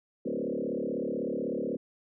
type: tone with frequency modulation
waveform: sine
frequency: 370 Hz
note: F#4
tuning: in tune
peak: -29 dBFS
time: 0.25-1.77 s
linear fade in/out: 10 ms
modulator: 36.1 Hz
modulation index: 4.6
effects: none